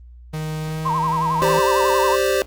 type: tone with pitch glide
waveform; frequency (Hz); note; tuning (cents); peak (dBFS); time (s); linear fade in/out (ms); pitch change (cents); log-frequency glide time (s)
45% pulse; 155.56 to 160.95; D#3 to E3; 0 to -41; -24; 0.33-1.6; 10; +59; 0.59-1.15
type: tone with vibrato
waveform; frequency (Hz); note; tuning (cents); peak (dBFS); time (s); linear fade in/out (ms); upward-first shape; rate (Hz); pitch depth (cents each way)
sine; 989; B5; +2; -18; 0.85-2.16; 10; sine; 11; 140
type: chord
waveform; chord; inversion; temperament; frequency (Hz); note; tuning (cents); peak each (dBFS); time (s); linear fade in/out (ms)
square; G suspended fourth; none; equal; 392 / 523.3 / 587.3; G4 / C5 / D5; 0 / 0 / 0; -21 / -21 / -24; 1.42-2.42; 0
effects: added 60 Hz sine -39 dBFS peak until 2.46 s + Opus 24 kbps